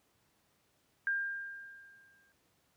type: tone with exponential decay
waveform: sine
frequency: 1600 Hz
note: G6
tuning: 35 cents sharp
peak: -28 dBFS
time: 1.07-2.32 s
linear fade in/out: 1 ms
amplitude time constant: 270 ms
effects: pink hiss -73 dBFS RMS until 2.76 s + high-pass 80 Hz 12 dB/octave